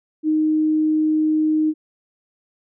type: tone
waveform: sine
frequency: 310.2 Hz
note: D#4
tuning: 5 cents flat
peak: -15 dBFS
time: 0.23-1.74 s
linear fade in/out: 50 ms
effects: none